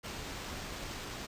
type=noise with sample-and-hold; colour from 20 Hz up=pink; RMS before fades=-42 dBFS; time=0.03-1.27 s; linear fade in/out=20 ms; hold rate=11025 Hz; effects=resampled to 32000 Hz